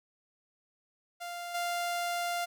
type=tone with level steps; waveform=sawtooth; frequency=697 Hz; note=F5; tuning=4 cents flat; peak=-34 / -27 dBFS; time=1.2-2.46 s; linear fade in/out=20 ms; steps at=1.54 s; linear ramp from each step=10 ms; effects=none